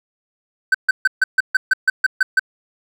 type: tone bursts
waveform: triangle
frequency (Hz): 1535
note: G6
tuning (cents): -37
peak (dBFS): -8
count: 11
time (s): 0.72-2.395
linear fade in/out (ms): 5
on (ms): 25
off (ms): 140
effects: none